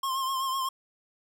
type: tone with vibrato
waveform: square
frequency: 1063 Hz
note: C6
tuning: 27 cents sharp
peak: -28 dBFS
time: 0.03-0.69 s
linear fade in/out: 5 ms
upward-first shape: triangle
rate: 7.9 Hz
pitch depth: 51 cents each way
effects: none